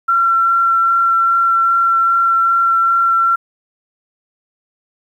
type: tone with vibrato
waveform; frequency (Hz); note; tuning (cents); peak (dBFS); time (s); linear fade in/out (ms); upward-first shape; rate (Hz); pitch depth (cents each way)
sine; 1359; F6; -48; -10; 0.08-3.36; 10; sine; 2.5; 9
effects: 8-bit